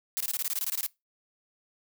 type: noise bursts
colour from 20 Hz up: blue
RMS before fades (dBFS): -30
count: 13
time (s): 0.17-0.864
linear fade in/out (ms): 0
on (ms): 34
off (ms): 21
effects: noise-tail reverb RT60 0.2 s tail -22 dB re dry